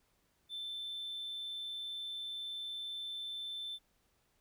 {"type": "tone", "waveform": "triangle", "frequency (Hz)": 3539, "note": "A7", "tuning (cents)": 9, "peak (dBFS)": -37, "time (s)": [0.49, 3.79], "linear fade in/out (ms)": 50, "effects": ["tanh soft clip ceiling -35 dBFS", "pink hiss -75 dBFS RMS until 4.4 s"]}